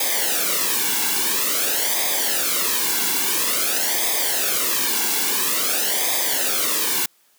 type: noise with flanger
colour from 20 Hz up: white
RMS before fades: -21 dBFS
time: 0-7.06 s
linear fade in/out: 5 ms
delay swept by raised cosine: 0.7 to 1.63 ms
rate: 0.49 Hz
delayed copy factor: -0.75
effects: white hiss -59 dBFS RMS until 7.38 s + high-pass 200 Hz 12 dB/octave